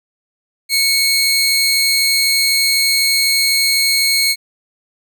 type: tone pair together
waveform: sawtooth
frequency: 2212 / 4176 Hz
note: C#7 / C8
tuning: -4 / -4 cents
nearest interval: major seventh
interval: 1100 cents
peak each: -12 dBFS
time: 0.69-4.36 s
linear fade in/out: 50 ms
effects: none